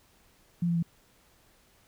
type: tone with pitch steps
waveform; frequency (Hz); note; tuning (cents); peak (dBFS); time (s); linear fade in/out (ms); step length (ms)
sine; 173 / 170.32 / 167.69; F3 / F3 / E3; -16 / -43 / +30; -24; 0.62-0.827; 5; 69
effects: pink hiss -63 dBFS RMS until 1.87 s